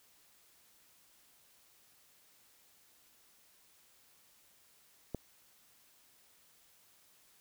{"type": "click", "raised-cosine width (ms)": 2, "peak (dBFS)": -23, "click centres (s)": 5.147, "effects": ["white hiss -66 dBFS RMS until 7.4 s"]}